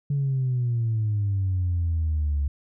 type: exponential sweep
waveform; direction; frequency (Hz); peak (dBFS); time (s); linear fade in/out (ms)
sine; down; 143.6 to 69.8; -20; 0.1-2.48; 5
effects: tanh soft clip ceiling -18 dBFS